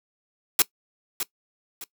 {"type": "noise with echo", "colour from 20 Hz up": "white", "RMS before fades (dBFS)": -17, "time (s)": [0.59, 0.62], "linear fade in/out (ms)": 2, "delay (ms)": 610, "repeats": 2, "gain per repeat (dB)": -10, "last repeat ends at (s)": 1.84, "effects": ["noise-tail reverb RT60 0.1 s tail -20 dB re dry", "high-pass 200 Hz 12 dB/octave"]}